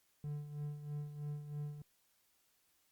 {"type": "tone with tremolo", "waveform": "triangle", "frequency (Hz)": 147.3, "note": "D3", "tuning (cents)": 6, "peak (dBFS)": -36, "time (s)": [0.24, 1.82], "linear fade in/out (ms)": 2, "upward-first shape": "sine", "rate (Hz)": 3.1, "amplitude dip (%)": 65, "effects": ["white hiss -75 dBFS RMS until 2.91 s", "Opus 48 kbps"]}